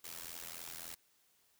white noise with amplitude modulation, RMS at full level -43 dBFS, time 0.04-0.95 s, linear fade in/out 5 ms, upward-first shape sine, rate 83.7 Hz, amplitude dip 95%, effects white hiss -72 dBFS RMS until 1.59 s

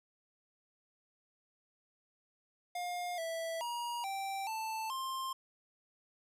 square tone with pitch steps, 710 / 658 / 952 / 781 / 883 / 1056 Hz, F5 / E5 / A#5 / G5 / A5 / C6, +28 / -3 / +36 / -7 / +6 / +16 cents, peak -37 dBFS, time 2.75-5.33 s, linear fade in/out 5 ms, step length 430 ms, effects resampled to 32000 Hz

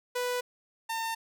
sawtooth tone pair in turn, 493.9 / 904.8 Hz, B4 / A5, 0 / +48 cents, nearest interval minor seventh, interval 1048 cents, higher second, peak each -25 / -27 dBFS, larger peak first, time 0.15-0.41 / 0.89-1.15 s, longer neither, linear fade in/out 10 ms, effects none

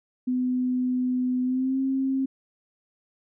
sine tone with pitch glide, 252.1 to 266.8 Hz, B3 to C4, +36 to +34 cents, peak -22 dBFS, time 0.27-2.26 s, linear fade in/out 10 ms, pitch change +98 cents, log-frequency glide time 1.43-1.79 s, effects none

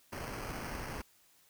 pink noise with sample-and-hold, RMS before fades -41 dBFS, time 0.12-1.02 s, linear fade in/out 10 ms, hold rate 3675 Hz, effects white hiss -66 dBFS RMS until 1.49 s

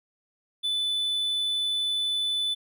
triangle tone, 3496 Hz, A7, 12 cents flat, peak -23 dBFS, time 0.63-2.55 s, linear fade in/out 20 ms, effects none

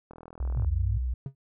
click train, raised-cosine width 1 ms, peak -31 dBFS, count 23, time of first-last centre 0.11-0.647 s, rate 41 Hz
sine tone with vibrato, 61.74 Hz, B1, in tune, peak -26 dBFS, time 0.4-1.14 s, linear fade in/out 5 ms, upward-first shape sine, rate 5.1 Hz, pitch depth 37 cents each way
sine linear two-way sweep, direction down then up, 132.7 to 77.78 to 106.6 Hz, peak -26 dBFS, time 0.56-0.98 s, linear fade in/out 10 ms, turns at 0.67 s
triangle tone with exponential decay, 135.8 Hz, C#3, 35 cents flat, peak -26 dBFS, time 1.26-1.35 s, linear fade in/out 2 ms, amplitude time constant 18 ms
effects none

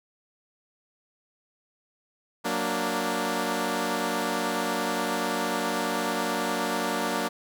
10% pulse chord, Gb augmented, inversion none, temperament equal, 185 / 233.1 / 293.7 Hz, Gb3 / Bb3 / D4, 0 / 0 / 0 cents, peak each -24 / -21 / -22 dBFS, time 2.44-7.29 s, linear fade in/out 20 ms, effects none

